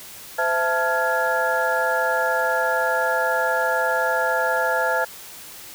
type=tone cluster; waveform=sine; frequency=514 / 666 / 880 / 1395 / 1674 Hz; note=C5 / E5 / A5 / F6 / G#6; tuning=-31 / +18 / 0 / -2 / +13 cents; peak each=-25 dBFS; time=0.38-5.05 s; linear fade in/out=10 ms; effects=white hiss -40 dBFS RMS until 5.74 s